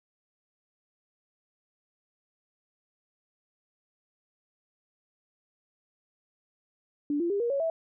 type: tone with pitch steps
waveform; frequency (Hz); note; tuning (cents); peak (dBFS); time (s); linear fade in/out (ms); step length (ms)
sine; 291.2 / 342.3 / 402.4 / 473.1 / 556.1 / 653.7; D4 / F4 / G4 / A#4 / C#5 / E5; -15 / -35 / +45 / +26 / +5 / -15; -25; 7.1-7.7; 2; 100
effects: none